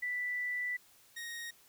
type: tone pair in turn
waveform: sine / sawtooth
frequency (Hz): 1975.5 / 1871.1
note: B6 / A#6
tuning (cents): 0 / +6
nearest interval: minor second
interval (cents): 94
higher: first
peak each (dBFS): -33 / -37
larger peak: first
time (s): 0.02-0.77 / 1.16-1.51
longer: first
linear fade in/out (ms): 10
effects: white hiss -63 dBFS RMS until 1.68 s